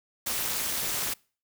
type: noise with amplitude modulation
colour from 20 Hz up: white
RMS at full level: -26 dBFS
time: 0.26-1.14 s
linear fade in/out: 10 ms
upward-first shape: sine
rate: 279 Hz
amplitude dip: 95%
effects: noise-tail reverb RT60 0.4 s tail -25 dB re dry